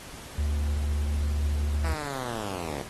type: tone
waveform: triangle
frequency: 73.3 Hz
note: D2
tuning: 3 cents flat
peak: -22 dBFS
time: 0.38-1.94 s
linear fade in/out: 5 ms
type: linear sweep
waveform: 5% pulse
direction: down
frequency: 166.7 to 65 Hz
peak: -23 dBFS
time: 1.84-2.82 s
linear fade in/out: 5 ms
effects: pink hiss -44 dBFS RMS until 2.89 s + AAC 32 kbps